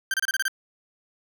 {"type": "tone bursts", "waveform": "40% pulse", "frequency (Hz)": 1568, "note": "G6", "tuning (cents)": 0, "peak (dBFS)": -21, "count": 7, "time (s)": [0.11, 0.481], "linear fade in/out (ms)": 2, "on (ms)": 29, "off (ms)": 28, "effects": []}